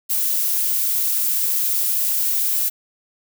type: noise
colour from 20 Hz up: violet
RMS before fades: -20 dBFS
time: 0.09-2.7 s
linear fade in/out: 20 ms
effects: none